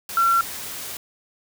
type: tone in noise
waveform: sine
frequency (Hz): 1360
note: F6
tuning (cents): -46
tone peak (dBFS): -15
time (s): 0.17-0.41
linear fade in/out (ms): 2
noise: white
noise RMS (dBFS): -33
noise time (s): 0.09-0.97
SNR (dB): +15
effects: none